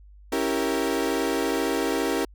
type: chord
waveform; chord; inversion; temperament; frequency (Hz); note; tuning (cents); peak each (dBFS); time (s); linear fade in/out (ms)
35% pulse; C# diminished seventh; none; equal; 277.2 / 329.6 / 392 / 466.2; C#4 / E4 / G4 / Bb4; 0 / 0 / 0 / 0; -27; 0.32-2.25; 5
effects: added 50 Hz sine -46 dBFS peak until 2.34 s